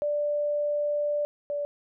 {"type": "tone pair in turn", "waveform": "sine", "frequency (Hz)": [588, 579.9], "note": ["D5", "D5"], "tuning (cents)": [2, -22], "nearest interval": "unison", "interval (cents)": 24, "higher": "first", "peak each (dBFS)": [-24, -27], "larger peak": "first", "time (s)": [[0.02, 1.25], [1.5, 1.65]], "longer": "first", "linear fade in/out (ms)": 0, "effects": []}